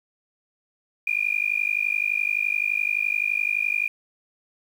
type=tone with amplitude modulation; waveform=sine; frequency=2424 Hz; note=D#7; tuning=46 cents flat; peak=-17 dBFS; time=1.07-3.88 s; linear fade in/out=5 ms; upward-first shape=sine; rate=51.7 Hz; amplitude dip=100%; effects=8-bit